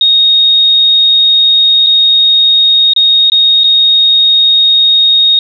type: tone with dropouts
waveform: sine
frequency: 3729 Hz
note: A#7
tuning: in tune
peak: -4 dBFS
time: 0.01-5.39 s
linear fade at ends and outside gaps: 2 ms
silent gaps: 1.864-1.868 / 2.935-2.962 / 3.3-3.319 / 3.636-3.641 s
effects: none